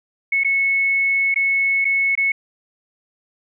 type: tone with dropouts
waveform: sine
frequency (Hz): 2199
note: C#7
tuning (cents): -14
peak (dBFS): -15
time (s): 0.32-2.32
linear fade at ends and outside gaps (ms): 5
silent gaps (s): 0.436-0.446 / 1.343-1.359 / 1.846-1.851 / 2.153-2.175
effects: none